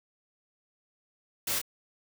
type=noise with echo; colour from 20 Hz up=white; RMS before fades=-31 dBFS; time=1.47-1.59 s; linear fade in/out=5 ms; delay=26 ms; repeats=1; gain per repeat=-4 dB; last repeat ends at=1.616 s; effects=none